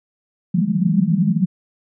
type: band-pass noise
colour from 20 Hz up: white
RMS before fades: -17 dBFS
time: 0.54-1.46 s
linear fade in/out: 10 ms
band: 160 to 210 Hz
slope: 96 dB/octave
effects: none